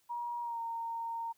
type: tone with pitch glide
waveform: sine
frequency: 953 to 921.1 Hz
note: A#5 to A#5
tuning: +38 to -21 cents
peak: -35 dBFS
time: 0.09-1.33 s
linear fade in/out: 20 ms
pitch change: -59 cents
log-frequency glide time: 0.41-0.6 s
effects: white hiss -72 dBFS RMS until 1.37 s